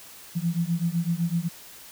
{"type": "beating tone pair", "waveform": "sine", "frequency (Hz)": [165.7, 173.6], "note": ["E3", "F3"], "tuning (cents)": [9, -10], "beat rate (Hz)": 7.9, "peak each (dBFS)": -26, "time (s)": [0.35, 1.49], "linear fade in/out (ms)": 20, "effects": ["white hiss -46 dBFS RMS until 1.91 s"]}